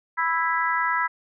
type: harmonic tone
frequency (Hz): 329.6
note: E4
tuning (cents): 0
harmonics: 3 / 4 / 5 / 6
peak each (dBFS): -25 / -26 / -27 / -28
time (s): 0.17-1.08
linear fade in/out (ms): 20
effects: none